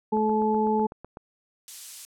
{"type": "harmonic tone", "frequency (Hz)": 215.9, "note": "A3", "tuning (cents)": -33, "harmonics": [1, 2, 4], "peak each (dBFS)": [-25, -25, -25], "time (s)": [0.12, 0.87], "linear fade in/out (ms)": 10}
{"type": "click train", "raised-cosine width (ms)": 1, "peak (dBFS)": -26, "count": 9, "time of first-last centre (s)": [0.17, 1.171], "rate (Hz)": 7.99}
{"type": "noise", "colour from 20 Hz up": "violet", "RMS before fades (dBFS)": -32, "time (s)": [1.68, 2.05], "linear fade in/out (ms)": 0}
{"effects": ["low-pass 8000 Hz 12 dB/octave"]}